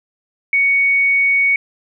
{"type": "tone", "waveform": "sine", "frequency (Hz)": 2230, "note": "C#7", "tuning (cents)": 10, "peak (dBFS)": -11, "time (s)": [0.53, 1.56], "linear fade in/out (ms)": 2, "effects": []}